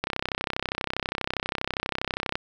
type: click train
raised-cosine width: 0.3 ms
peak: -10 dBFS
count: 76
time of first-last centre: 0.04-2.355 s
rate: 32.4 Hz
effects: 8-bit